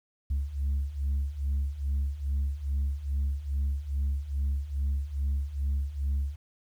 sine beating tone pair, 68.2 / 70.6 Hz, C#2 / C#2, -28 / +32 cents, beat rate 2.4 Hz, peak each -30 / -27 dBFS, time 0.3-6.36 s, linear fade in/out 10 ms, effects tanh soft clip ceiling -23 dBFS + 10-bit

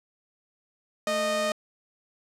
sawtooth tone pair together, 220 / 617.2 Hz, A3 / D#5, 0 / -14 cents, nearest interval octave + tritone, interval 1786 cents, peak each -30 / -21 dBFS, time 1.07-1.52 s, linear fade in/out 2 ms, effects low-pass 10000 Hz 12 dB/octave

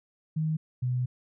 sine tone pair in turn, 157.1 / 125.27 Hz, D#3 / B2, +17 / +25 cents, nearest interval major third, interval 392 cents, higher first, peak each -25 dBFS, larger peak neither, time 0.36-0.57 / 0.82-1.06 s, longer second, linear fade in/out 10 ms, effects none

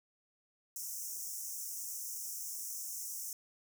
pink high-pass noise, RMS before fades -42 dBFS, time 0.76-3.33 s, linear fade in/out 2 ms, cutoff 5500 Hz, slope 96 dB/octave, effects none

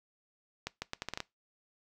accelerating click train, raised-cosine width 0.2 ms, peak -18 dBFS, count 8, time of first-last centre 0.67-1.203 s, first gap 150 ms, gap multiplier 0.76, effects noise-tail reverb RT60 0.2 s tail -21 dB re dry

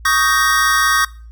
square chord, Eb dominant seventh, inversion third, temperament just, 1120.1 / 1244.5 / 1555.6 / 1866.8 Hz, Db6 / Eb6 / G6 / Bb6, +18 / 0 / -14 / +2 cents, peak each -19 dBFS, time 0.05-1.05 s, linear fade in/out 5 ms, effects noise-tail reverb RT60 0.4 s tail -20 dB re dry + added 57 Hz sine -34 dBFS peak until 1.31 s

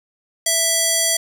square tone with band-pass filter, 660 Hz, E5, 2 cents sharp, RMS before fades -18 dBFS, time 0.46-1.17 s, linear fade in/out 5 ms, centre 8400 Hz, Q 1.3, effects 7-bit

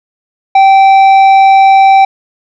sine tone with tanh clipping, 777 Hz, G5, 16 cents flat, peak -3 dBFS, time 0.55-2.05 s, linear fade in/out 5 ms, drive 8 dB, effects none

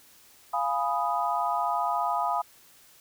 sine chord, F half-diminished seventh, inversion none, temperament equal with one note detuned, 696.4 / 830.6 / 987.8 / 1244.5 Hz, F5 / Ab5 / Cb6 / Eb6, -5 / 0 / 0 / 0 cents, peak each -30 dBFS, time 0.53-2.42 s, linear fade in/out 10 ms, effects white hiss -56 dBFS RMS until 3 s

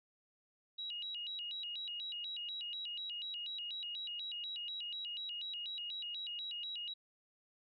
sine tone with vibrato, 3330 Hz, G#7, 4 cents sharp, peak -40 dBFS, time 0.78-6.94 s, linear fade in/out 10 ms, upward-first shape square, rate 4.1 Hz, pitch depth 260 cents each way, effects none

